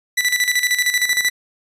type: tone with tremolo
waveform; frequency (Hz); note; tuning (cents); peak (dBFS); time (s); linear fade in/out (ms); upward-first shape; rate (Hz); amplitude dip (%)
sawtooth; 1975.5; B6; 0; -10; 0.17-1.3; 10; square; 13; 65
effects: resampled to 32000 Hz